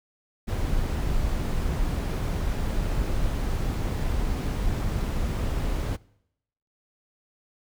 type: noise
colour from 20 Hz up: brown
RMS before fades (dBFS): -26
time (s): 0.47-5.97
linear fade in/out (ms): 20
effects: noise-tail reverb RT60 0.8 s tail -23 dB re dry